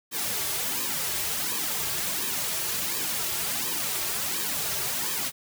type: noise with flanger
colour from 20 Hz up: white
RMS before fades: -29 dBFS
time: 0.11-5.32 s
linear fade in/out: 50 ms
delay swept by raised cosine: 1.4 to 4.1 ms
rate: 1.4 Hz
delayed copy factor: -0.8
effects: none